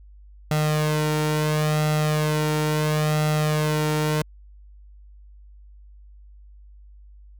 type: tone with flanger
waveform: sawtooth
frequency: 152.7 Hz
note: D#3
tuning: 32 cents flat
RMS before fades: -22 dBFS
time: 0.51-4.22 s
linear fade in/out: 2 ms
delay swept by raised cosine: 1.5 to 2.17 ms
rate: 0.73 Hz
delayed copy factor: +0.7
effects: added 50 Hz sine -44 dBFS peak until 7.39 s

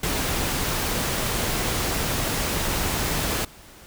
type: noise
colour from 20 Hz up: pink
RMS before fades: -25 dBFS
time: 0.03-3.45 s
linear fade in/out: 5 ms
effects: pink hiss -47 dBFS RMS until 3.86 s

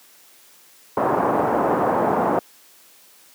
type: low-pass noise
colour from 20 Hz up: white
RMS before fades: -19 dBFS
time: 0.97-2.39 s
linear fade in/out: 2 ms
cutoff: 1000 Hz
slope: 24 dB/octave
effects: white hiss -51 dBFS RMS until 3.34 s + high-pass 200 Hz 12 dB/octave

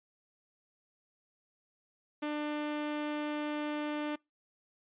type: tone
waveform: sawtooth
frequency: 298.3 Hz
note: D4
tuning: 27 cents sharp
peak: -29 dBFS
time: 2.22-4.16 s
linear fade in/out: 10 ms
effects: noise-tail reverb RT60 0.2 s tail -25 dB re dry + resampled to 8000 Hz

